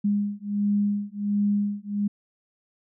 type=beating tone pair; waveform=sine; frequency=203.8 / 205.2 Hz; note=G#3 / G#3; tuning=-32 / -21 cents; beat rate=1.4 Hz; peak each=-25 dBFS; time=0.04-2.08 s; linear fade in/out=10 ms; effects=none